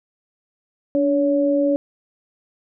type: tone pair together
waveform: sine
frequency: 288.8 / 563.1 Hz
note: D4 / C#5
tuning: -29 / +27 cents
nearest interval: octave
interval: 1156 cents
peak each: -18 dBFS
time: 0.95-1.76 s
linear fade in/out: 0 ms
effects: none